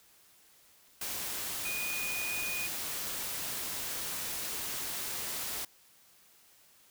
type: tone in noise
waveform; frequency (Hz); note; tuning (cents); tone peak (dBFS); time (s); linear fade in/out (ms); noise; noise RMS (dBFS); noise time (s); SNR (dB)
sine; 2466; D#7; -16; -35; 1.65-2.67; 5; white; -37; 1.01-5.65; -1
effects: white hiss -62 dBFS RMS until 6.9 s